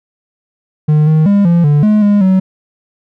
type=tone with pitch steps; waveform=triangle; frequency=151.8 / 156.4 / 201.7 / 171.1 / 146.6 / 212 / 204.9 / 188.4 Hz; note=D#3 / D#3 / G3 / F3 / D3 / G#3 / G#3 / F#3; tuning=-42 / +9 / +50 / -35 / -3 / +36 / -23 / +32 cents; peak=-4 dBFS; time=0.88-2.4 s; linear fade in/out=10 ms; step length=190 ms; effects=none

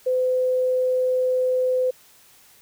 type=tone; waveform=sine; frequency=509 Hz; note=C5; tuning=48 cents flat; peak=-18 dBFS; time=0.06-1.91 s; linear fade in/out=10 ms; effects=white hiss -53 dBFS RMS until 2.61 s

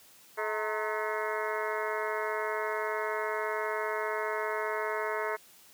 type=harmonic tone with a mistuned harmonic; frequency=214.9 Hz; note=A3; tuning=41 cents flat; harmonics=2 / 3 / 4 / 5 / 6 / 7 / 8 / 9 / 10; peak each=-35 / -37 / -38 / -39 / -40 / -40 / -41 / -42 / -42 dBFS; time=0.37-5.37 s; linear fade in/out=20 ms; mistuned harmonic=4; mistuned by=+120 cents; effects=white hiss -57 dBFS RMS until 5.73 s + high-pass 80 Hz 12 dB/octave

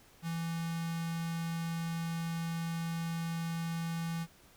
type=tone with notch filter; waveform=square; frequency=166.2 Hz; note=E3; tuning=15 cents sharp; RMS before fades=-36 dBFS; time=0.22-4.27 s; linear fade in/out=50 ms; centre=520 Hz; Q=1.8; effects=pink hiss -61 dBFS RMS until 4.56 s

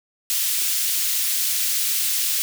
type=high-pass noise; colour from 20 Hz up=white; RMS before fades=-22 dBFS; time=0.3-2.42 s; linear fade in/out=0 ms; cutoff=2800 Hz; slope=12 dB/octave; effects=none

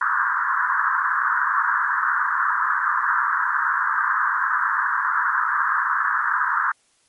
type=band-pass noise; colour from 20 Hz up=white; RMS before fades=-21 dBFS; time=0.01-6.72 s; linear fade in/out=5 ms; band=970 to 1700 Hz; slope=96 dB/octave; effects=white hiss -62 dBFS RMS until 7.08 s + MP3 48 kbps

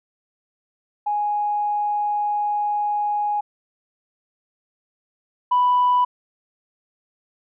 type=tone pair in turn; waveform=sine; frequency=830.6 / 989 Hz; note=G#5 / B5; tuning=0 / +2 cents; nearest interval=minor third; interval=302 cents; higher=second; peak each=-19 / -13 dBFS; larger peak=second; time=1.06-3.41 / 5.51-6.05 s; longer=first; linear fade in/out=10 ms; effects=tanh soft clip ceiling -11 dBFS

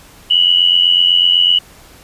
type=tone pair together; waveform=sine; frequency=2898 / 2986 Hz; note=F#7 / F#7; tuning=-37 / +15 cents; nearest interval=minor second; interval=52 cents; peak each=-11 dBFS; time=0.3-1.59 s; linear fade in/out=10 ms; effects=pink hiss -42 dBFS RMS until 2.03 s + resampled to 32000 Hz

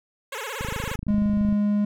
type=tone with vibrato; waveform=10% pulse; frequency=485.1 Hz; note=B4; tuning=31 cents flat; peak=-22 dBFS; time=0.32-0.96 s; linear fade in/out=5 ms; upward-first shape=sine; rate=17 Hz; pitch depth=250 cents each way
type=click train; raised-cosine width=5 ms; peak=-19 dBFS; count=25; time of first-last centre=0.61-1.526 s; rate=26.2 Hz
type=tone; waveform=triangle; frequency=206.6 Hz; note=G#3; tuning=9 cents flat; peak=-17 dBFS; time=1.08-1.85 s; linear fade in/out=5 ms
effects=none

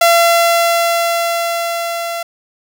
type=tone with level ramp; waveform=sawtooth; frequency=680 Hz; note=F5; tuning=46 cents flat; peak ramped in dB=-3 to -16 dBFS; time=0.01-2.23 s; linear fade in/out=5 ms; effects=none

